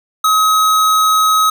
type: tone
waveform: square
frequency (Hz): 1272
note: D#6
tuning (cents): +38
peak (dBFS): -10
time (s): 0.24-1.5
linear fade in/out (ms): 5
effects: none